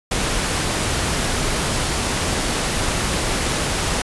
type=noise; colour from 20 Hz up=pink; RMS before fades=-21 dBFS; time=0.11-4.02 s; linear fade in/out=5 ms; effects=resampled to 24000 Hz